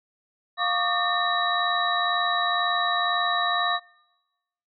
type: tone cluster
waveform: sine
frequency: 703 / 1125 / 1207 / 1812 / 3889 Hz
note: F5 / C#6 / D6 / A#6 / B7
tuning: +11 / +25 / +47 / -50 / -27 cents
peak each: -28 dBFS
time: 0.57-3.8 s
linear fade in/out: 50 ms
effects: noise-tail reverb RT60 1.0 s tail -24 dB re dry